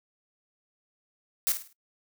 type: noise with echo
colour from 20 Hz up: blue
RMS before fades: -25 dBFS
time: 1.47-1.52 s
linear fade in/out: 0 ms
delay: 52 ms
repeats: 4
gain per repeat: -9 dB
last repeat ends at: 1.728 s
effects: noise-tail reverb RT60 0.1 s tail -21 dB re dry